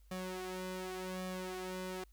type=tone with flanger; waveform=sawtooth; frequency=185 Hz; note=F#3; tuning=in tune; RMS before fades=-42 dBFS; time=0.11-2.04 s; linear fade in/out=5 ms; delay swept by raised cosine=1.7 to 3.4 ms; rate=0.88 Hz; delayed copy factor=+0.8; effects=added 50 Hz sine -59 dBFS peak until 2.12 s + white hiss -75 dBFS RMS until 2.12 s